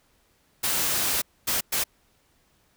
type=noise bursts at uneven times; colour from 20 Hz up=white; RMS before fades=-25 dBFS; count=3; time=0.63-1.22 / 1.47-1.61 / 1.72-1.84 s; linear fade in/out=10 ms; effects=pink hiss -65 dBFS RMS until 2.76 s